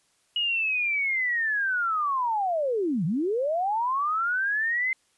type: linear two-way sweep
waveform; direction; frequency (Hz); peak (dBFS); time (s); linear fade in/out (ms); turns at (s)
sine; down then up; 2908 to 147 to 2089; -23; 0.36-4.93; 2; 3.05
effects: white hiss -67 dBFS RMS until 5.17 s + resampled to 24000 Hz